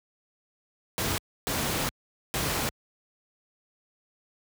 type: noise bursts at uneven times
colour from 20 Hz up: pink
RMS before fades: -28 dBFS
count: 3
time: 0.98-1.18 / 1.47-1.89 / 2.34-2.69 s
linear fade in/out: 0 ms
effects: high-pass 60 Hz 12 dB/octave